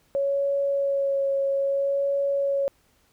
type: tone with vibrato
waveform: sine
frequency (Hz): 554.4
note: C#5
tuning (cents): 0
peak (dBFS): -21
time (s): 0.15-2.68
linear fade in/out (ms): 0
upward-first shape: sine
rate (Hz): 0.61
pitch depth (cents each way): 15
effects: pink hiss -64 dBFS RMS until 3.12 s